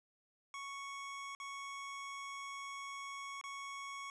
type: tone with dropouts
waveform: 25% pulse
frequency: 1109 Hz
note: C#6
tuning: in tune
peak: -40 dBFS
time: 0.54-4.1 s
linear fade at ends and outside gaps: 1 ms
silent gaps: 1.35-1.4 / 3.413-3.439 s
effects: resampled to 22050 Hz